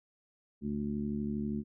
harmonic tone, 72.5 Hz, D2, 22 cents flat, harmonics 1 / 2 / 3 / 4 / 5, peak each -44 / -42 / -33 / -43 / -43 dBFS, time 0.61-1.64 s, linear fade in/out 50 ms, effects none

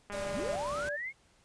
click train, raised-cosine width 0.5 ms, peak -28 dBFS, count 94, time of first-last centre 0.1-0.556 s, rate 204 Hz
pink noise, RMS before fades -43 dBFS, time 0.12-0.89 s, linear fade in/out 2 ms
sine tone with pitch glide, 587.3 to 583.6 Hz, D5 to D5, 0 to -11 cents, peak -35 dBFS, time 0.13-0.97 s, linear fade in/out 20 ms, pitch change -11 cents, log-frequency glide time 0.29-0.58 s
sine linear sweep, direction up, 104.2 to 2215 Hz, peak -35 dBFS, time 0.32-1.13 s, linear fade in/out 50 ms
effects pink hiss -66 dBFS RMS until 1.44 s + resampled to 22050 Hz

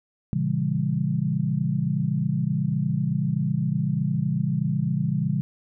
sine chord, A# diminished seventh, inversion none, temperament just, 116.54 / 139.85 / 167.82 / 201.4 Hz, A#2 / C#3 / E3 / G3, 0 / +16 / +31 / +47 cents, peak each -31 / -25 / -26 / -28 dBFS, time 0.33-5.41 s, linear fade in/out 0 ms, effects none

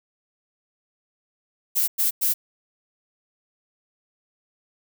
violet noise bursts, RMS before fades -21 dBFS, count 3, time 1.75-2.34 s, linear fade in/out 20 ms, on 130 ms, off 100 ms, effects none

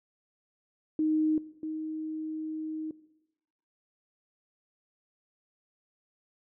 sine tone pair in turn, 311.1 / 313.3 Hz, D#4 / D#4, 0 / +12 cents, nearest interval unison, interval 12 cents, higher second, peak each -24 / -32 dBFS, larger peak first, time 0.99-1.38 / 1.63-2.91 s, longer second, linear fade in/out 2 ms, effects noise-tail reverb RT60 0.9 s tail -18 dB re dry

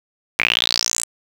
sawtooth tone with band-pass filter sweep, 58.27 Hz, A#1, in tune, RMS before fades -20 dBFS, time 0.39-1.05 s, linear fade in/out 0 ms, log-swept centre 2200 to 8600 Hz, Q 8.4, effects 7-bit

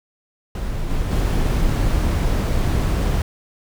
brown noise with level steps, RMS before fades -25 / -22 / -18 dBFS, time 0.55-3.22 s, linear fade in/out 2 ms, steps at 0.89 / 1.1 s, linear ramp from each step 20 ms, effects none

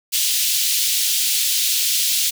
pink high-pass noise, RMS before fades -19 dBFS, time 0.12-2.31 s, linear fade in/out 20 ms, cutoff 3100 Hz, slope 24 dB/octave, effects none

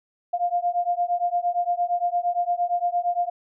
sine beating tone pair, 698.5 / 707.2 Hz, F5 / F5, 0 / +22 cents, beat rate 8.7 Hz, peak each -24 dBFS, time 0.33-3.3 s, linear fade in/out 10 ms, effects none

